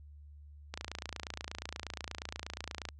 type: click train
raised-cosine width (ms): 0.2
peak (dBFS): -21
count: 62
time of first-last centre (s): 0.74-2.888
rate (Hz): 28.4
effects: added 73 Hz sine -50 dBFS peak until 2.99 s + resampled to 24000 Hz